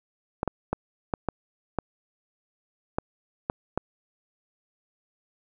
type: clicks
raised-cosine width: 1 ms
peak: -11 dBFS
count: 9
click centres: 0.431 / 0.477 / 0.73 / 1.138 / 1.287 / 1.787 / 2.985 / 3.499 / 3.776 s
effects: none